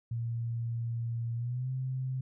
sine tone with pitch glide, 116.54 to 130.06 Hz, A#2 to C3, 0 to -10 cents, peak -31 dBFS, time 0.11-2.21 s, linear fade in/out 5 ms, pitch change +190 cents, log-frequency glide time 1.35-1.7 s, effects none

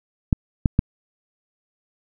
clicks, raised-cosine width 5 ms, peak -3 dBFS, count 3, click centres 0.328 / 0.658 / 0.791 s, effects none

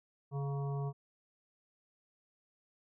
harmonic tone with a mistuned harmonic, 140.3 Hz, C#3, 21 cents sharp, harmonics 1 / 3 / 5 / 7 / 8, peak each -34 / -44 / -48 / -51 / -52 dBFS, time 0.31-0.93 s, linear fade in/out 50 ms, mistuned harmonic 7, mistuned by -65 cents, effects none

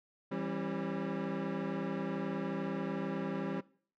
25% pulse chord, C# diminished, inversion first, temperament equal with one note detuned, 164.81 / 196 / 270.2 Hz, E3 / G3 / C#4, 0 / 0 / -44 cents, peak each -37 / -34 / -35 dBFS, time 0.31-3.61 s, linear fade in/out 10 ms, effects noise-tail reverb RT60 0.5 s tail -22 dB re dry + low-pass 2000 Hz 12 dB/octave

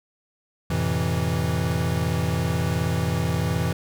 square chord, F major seventh, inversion none, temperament equal with one note detuned, 87.31 / 110 / 128.86 / 164.81 Hz, F2 / A2 / C3 / E3, 0 / 0 / -26 / 0 cents, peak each -28 / -30 / -29 / -26 dBFS, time 0.7-3.73 s, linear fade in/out 5 ms, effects none

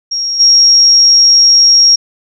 sine tone with level steps, 5588 Hz, F8, in tune, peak -13 / -3 dBFS, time 0.11-1.96 s, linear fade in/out 10 ms, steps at 0.39 s, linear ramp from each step 20 ms, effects none

